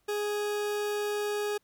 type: tone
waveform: 40% pulse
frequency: 415.3 Hz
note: G#4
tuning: in tune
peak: -28 dBFS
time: 0.08-1.58 s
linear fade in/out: 10 ms
effects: pink hiss -73 dBFS RMS until 1.63 s